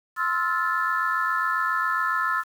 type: chord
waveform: sine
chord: F major seventh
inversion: second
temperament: just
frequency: 1047.7 / 1309.6 / 1396.9 / 1746.1 Hz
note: C6 / E6 / F6 / A6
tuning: +2 / -12 / 0 / -14 cents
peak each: -28 / -25 / -28 / -27 dBFS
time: 0.16-2.44 s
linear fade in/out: 50 ms
effects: tanh soft clip ceiling -12 dBFS + 8-bit